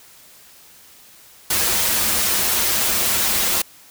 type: noise with comb filter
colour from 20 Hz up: white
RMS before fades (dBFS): -19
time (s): 1.5-3.62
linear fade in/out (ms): 5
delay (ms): 7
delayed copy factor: -0.7
effects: white hiss -47 dBFS RMS until 3.9 s